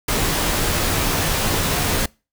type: noise with comb filter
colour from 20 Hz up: pink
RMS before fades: -20 dBFS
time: 0.08-2.06 s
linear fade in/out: 5 ms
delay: 16 ms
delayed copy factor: -0.5
effects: noise-tail reverb RT60 0.3 s tail -25 dB re dry